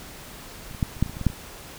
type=clicks; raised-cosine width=5 ms; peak=-26 / -26 / -9 / -27 / -7 / -23 / -25 / -24 / -19 / -6 / -24 dBFS; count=11; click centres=0.712 / 0.748 / 0.828 / 0.967 / 1.026 / 1.062 / 1.096 / 1.169 / 1.213 / 1.267 / 1.301 s; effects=pink hiss -42 dBFS RMS until 1.78 s